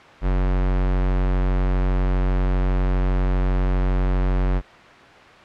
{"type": "tone", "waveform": "square", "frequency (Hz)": 46.25, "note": "F#1", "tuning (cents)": 0, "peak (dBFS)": -18, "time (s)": [0.21, 4.62], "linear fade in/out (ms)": 50, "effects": ["white hiss -43 dBFS RMS until 5.44 s", "low-pass 2000 Hz 12 dB/octave"]}